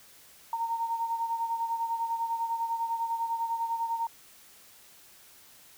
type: beating tone pair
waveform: sine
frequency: 918 / 928 Hz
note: A#5 / A#5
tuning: -27 / -8 cents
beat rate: 10 Hz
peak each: -29 / -36 dBFS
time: 0.53-4.07 s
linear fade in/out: 2 ms
effects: white hiss -55 dBFS RMS until 5.77 s